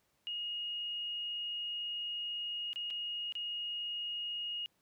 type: tone with dropouts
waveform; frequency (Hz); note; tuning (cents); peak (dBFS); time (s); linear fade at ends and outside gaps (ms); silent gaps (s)
sine; 2869; F7; +46; -36; 0.27-4.66; 0; 2.731-2.759 / 2.903-2.907 / 3.323-3.353
effects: pink hiss -75 dBFS RMS until 4.81 s + high-pass 80 Hz 12 dB/octave